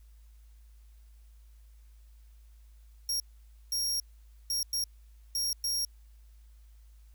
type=tone bursts at uneven times; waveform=sawtooth; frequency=5588 Hz; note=F8; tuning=in tune; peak=-26 dBFS; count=6; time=3.09-3.2 / 3.72-4 / 4.5-4.63 / 4.73-4.84 / 5.35-5.53 / 5.64-5.85 s; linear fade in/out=2 ms; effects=added 54 Hz sine -52 dBFS peak until 7.14 s + white hiss -71 dBFS RMS until 7.14 s